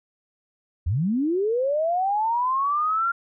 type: linear sweep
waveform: sine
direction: up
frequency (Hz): 71 to 1396.9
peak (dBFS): -20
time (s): 0.86-3.12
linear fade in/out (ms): 10
effects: none